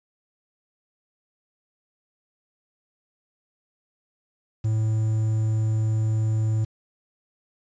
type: tone with quantisation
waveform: triangle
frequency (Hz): 109.6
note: A2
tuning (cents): -6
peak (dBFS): -18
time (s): 4.64-6.65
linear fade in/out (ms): 10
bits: 8
effects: resampled to 16000 Hz